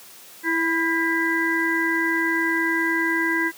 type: harmonic tone with a mistuned harmonic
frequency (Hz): 330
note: E4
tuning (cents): +2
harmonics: 1 / 3 / 5 / 6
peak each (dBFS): -24 / -29 / -24 / -24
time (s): 0.43-3.52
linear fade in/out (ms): 50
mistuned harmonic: 5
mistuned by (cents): -42
effects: white hiss -45 dBFS RMS until 3.57 s + high-pass 150 Hz 12 dB/octave